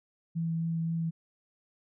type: tone with vibrato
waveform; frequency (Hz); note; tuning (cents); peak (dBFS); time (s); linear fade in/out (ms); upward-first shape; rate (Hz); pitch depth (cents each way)
sine; 164.81; E3; 0; -28; 0.35-1.11; 20; triangle; 3.8; 11
effects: none